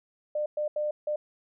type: tone bursts at uneven times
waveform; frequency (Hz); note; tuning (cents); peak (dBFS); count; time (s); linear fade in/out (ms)
sine; 600; D5; +37; -26; 4; 0.35-0.46 / 0.57-0.68 / 0.76-0.91 / 1.07-1.16; 5
effects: none